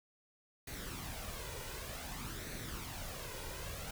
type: noise with flanger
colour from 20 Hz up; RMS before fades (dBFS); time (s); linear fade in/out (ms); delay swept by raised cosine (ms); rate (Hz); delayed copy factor
pink; -44; 0.67-3.91; 5; 0.48 to 2.08; 0.54; +0.55
effects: none